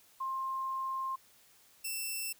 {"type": "tone pair in turn", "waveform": ["sine", "5% pulse"], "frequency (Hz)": [1059, 2669], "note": ["C6", "E7"], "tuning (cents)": [21, 21], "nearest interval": "octave + major third", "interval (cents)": 1600, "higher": "second", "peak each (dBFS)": [-33, -26], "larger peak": "second", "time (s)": [[0.2, 1.16], [1.84, 2.33]], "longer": "first", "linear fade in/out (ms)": 10, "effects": ["white hiss -63 dBFS RMS until 2.39 s"]}